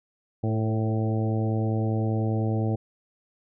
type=harmonic tone with a mistuned harmonic; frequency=110 Hz; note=A2; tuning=in tune; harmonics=1 / 2 / 3 / 4 / 5 / 6 / 7; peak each=-24 / -30 / -32 / -35 / -37 / -40 / -38 dBFS; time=0.43-2.76 s; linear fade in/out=10 ms; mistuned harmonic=4; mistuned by=+21 cents; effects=none